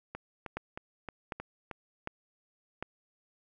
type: two click trains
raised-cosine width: 0.5 ms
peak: -20 / -24 dBFS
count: 4 / 6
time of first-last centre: 0.57-2.826 / 0.15-1.712 s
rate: 1.33 / 3.2 Hz
effects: none